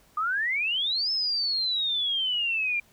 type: exponential two-way sweep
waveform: sine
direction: up then down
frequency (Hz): 1200 to 5280 to 2365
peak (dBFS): -24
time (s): 0.17-2.8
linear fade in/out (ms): 5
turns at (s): 1.11
effects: pink hiss -60 dBFS RMS until 2.92 s